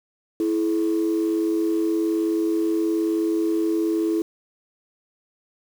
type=tone pair together; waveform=sine; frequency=329.3 / 428.2 Hz; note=E4 / A4; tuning=-2 / -47 cents; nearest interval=perfect fourth; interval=455 cents; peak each=-19 / -25 dBFS; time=0.4-4.22 s; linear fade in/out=2 ms; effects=tanh soft clip ceiling -14 dBFS + 7-bit